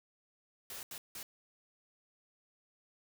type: noise bursts at uneven times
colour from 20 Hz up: white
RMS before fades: -45 dBFS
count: 3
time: 0.7-0.83 / 0.91-0.98 / 1.15-1.23 s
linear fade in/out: 2 ms
effects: none